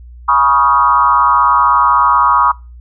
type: tone with frequency modulation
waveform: sine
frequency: 1108.7 Hz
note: C#6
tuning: in tune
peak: -7 dBFS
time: 0.28-2.52 s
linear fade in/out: 10 ms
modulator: 136 Hz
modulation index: 1.4
effects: noise-tail reverb RT60 0.3 s tail -25 dB re dry + added 60 Hz sine -32 dBFS peak until 2.8 s